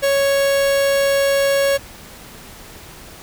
45% pulse tone, 554.4 Hz, C#5, in tune, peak -14 dBFS, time 0.02-1.78 s, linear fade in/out 20 ms, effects pink hiss -39 dBFS RMS until 3.22 s

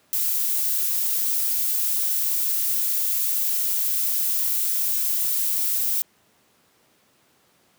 violet noise, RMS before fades -23 dBFS, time 0.13-6.02 s, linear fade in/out 0 ms, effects pink hiss -61 dBFS RMS until 7.78 s + high-pass 150 Hz 12 dB/octave

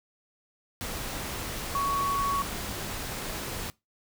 sine tone in noise, 1117 Hz, C#6, 13 cents sharp, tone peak -25 dBFS, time 1.75-2.42 s, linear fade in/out 0 ms, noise pink, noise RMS -35 dBFS, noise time 0.81-3.7 s, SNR +7 dB, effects noise-tail reverb RT60 0.2 s tail -21 dB re dry

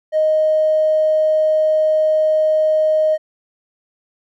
triangle tone, 622.3 Hz, D#5, in tune, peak -8 dBFS, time 0.12-3.18 s, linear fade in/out 50 ms, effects tanh soft clip ceiling -10 dBFS

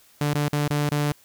sawtooth tone with dropouts, 146.83 Hz, D3, in tune, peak -17 dBFS, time 0.21-1.12 s, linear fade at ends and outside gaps 2 ms, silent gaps 0.336-0.35 / 0.484-0.53 / 0.678-0.704 / 0.892-0.916 s, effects white hiss -56 dBFS RMS until 1.24 s

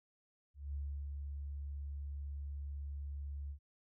sine tone with ADSR envelope, 71 Hz, C#2, 42 cents sharp, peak -37 dBFS, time 0.54-3.59 s, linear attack 200 ms, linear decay 330 ms, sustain -3 dB, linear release 86 ms, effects none

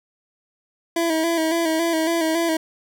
25% pulse tone with vibrato, 327.5 Hz, E4, 11 cents flat, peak -15 dBFS, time 0.96-2.57 s, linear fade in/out 5 ms, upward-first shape square, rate 3.6 Hz, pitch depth 43 cents each way, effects none

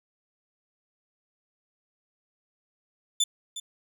25% pulse tone with echo, 3520 Hz, A7, in tune, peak -17 dBFS, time 3.2-3.24 s, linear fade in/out 5 ms, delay 360 ms, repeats 1, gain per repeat -13 dB, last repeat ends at 3.6 s, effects none

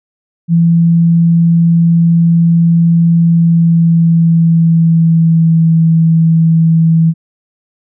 sine tone with pitch glide, 167.9 to 163.21 Hz, E3 to E3, +32 to -17 cents, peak -5 dBFS, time 0.48-7.14 s, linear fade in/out 50 ms, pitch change -49 cents, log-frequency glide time 3.19-5.74 s, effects none

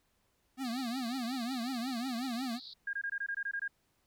square tone with vibrato, 247.4 Hz, B3, 3 cents sharp, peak -35 dBFS, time 0.57-2.6 s, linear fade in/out 50 ms, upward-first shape triangle, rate 5.5 Hz, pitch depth 180 cents each way
white band-pass noise, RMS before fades -49 dBFS, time 0.64-2.74 s, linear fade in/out 10 ms, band 3700 to 4700 Hz, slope 96 dB/octave
sine tone bursts, 1621 Hz, G#6, 42 cents flat, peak -33 dBFS, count 10, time 2.87-3.679 s, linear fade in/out 5 ms, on 62 ms, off 21 ms
effects pink hiss -75 dBFS RMS until 4.06 s

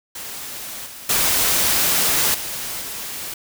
white noise with level steps, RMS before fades -32 / -37 / -18 / -28 / -30 dBFS, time 0.15-3.34 s, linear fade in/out 5 ms, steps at 0.86 / 1.09 / 2.34 / 2.81 s, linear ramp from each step 5 ms, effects none

